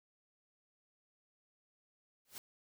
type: noise with exponential growth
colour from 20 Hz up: white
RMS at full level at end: -43 dBFS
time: 2.25-2.38 s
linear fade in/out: 1 ms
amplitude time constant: 28 ms
effects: none